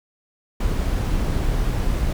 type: noise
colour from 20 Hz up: brown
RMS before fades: -21 dBFS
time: 0.6-2.13 s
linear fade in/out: 5 ms
effects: none